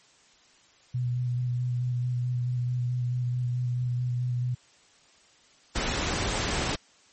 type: tone with vibrato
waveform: sine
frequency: 123.47 Hz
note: B2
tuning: in tune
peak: -25 dBFS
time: 0.94-4.55 s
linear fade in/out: 10 ms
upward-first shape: square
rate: 4.6 Hz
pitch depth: 15 cents each way
type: noise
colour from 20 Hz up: pink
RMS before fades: -28 dBFS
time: 5.75-6.76 s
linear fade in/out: 10 ms
effects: white hiss -59 dBFS RMS until 7.12 s + MP3 32 kbps